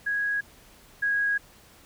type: tone pair in turn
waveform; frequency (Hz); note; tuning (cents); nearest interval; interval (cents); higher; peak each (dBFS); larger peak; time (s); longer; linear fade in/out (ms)
sine; 1656 / 1648.9; G#6 / G#6; -5 / -13; unison; 8; first; -24 / -22; second; 0.06-0.41 / 1.02-1.38; second; 10
effects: pink hiss -54 dBFS RMS until 1.85 s